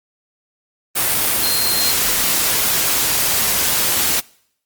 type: tone in noise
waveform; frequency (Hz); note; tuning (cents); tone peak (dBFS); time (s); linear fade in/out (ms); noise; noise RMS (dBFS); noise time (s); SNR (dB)
sine; 4186; C8; 0; -19; 1.42-1.93; 20; white; -17; 0.95-4.21; -5
effects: noise-tail reverb RT60 0.7 s tail -25 dB re dry + Opus 32 kbps